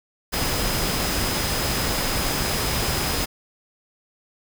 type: tone in noise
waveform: sine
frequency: 5040 Hz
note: D#8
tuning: 21 cents sharp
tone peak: -32 dBFS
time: 0.32-3.26 s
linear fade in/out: 20 ms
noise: pink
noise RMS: -24 dBFS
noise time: 0.32-3.26 s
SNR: -11 dB
effects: none